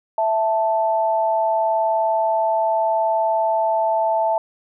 sine tone pair together, 659.3 / 880.1 Hz, E5 / A5, 0 / 0 cents, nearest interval perfect fourth, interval 500 cents, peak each -19 dBFS, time 0.18-4.38 s, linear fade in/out 2 ms, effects none

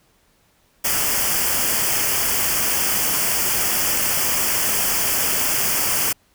white band-stop noise, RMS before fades -20 dBFS, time 0.84-6.13 s, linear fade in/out 10 ms, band 3300 to 4600 Hz, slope 96 dB/octave, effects pink hiss -60 dBFS RMS until 6.34 s

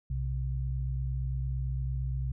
sine tone pair together, 61.74 / 130.53 Hz, B1 / C3, 0 / -4 cents, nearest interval octave + minor second, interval 1296 cents, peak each -31 / -33 dBFS, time 0.1-2.32 s, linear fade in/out 5 ms, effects none

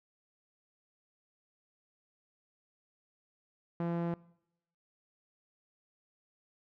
sawtooth tone with low-pass filter, 170.2 Hz, F3, 44 cents flat, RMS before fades -34 dBFS, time 3.8-4.14 s, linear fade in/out 2 ms, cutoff 1200 Hz, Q 0.67, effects noise-tail reverb RT60 0.8 s tail -22 dB re dry

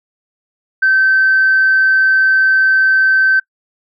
sine tone, 1545 Hz, G6, 26 cents flat, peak -7 dBFS, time 0.82-3.4 s, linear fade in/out 10 ms, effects noise-tail reverb RT60 0.1 s tail -25 dB re dry + tanh soft clip ceiling -4 dBFS

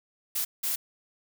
blue noise bursts at uneven times, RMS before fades -29 dBFS, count 2, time 0.35-0.45 / 0.63-0.76 s, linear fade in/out 10 ms, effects none

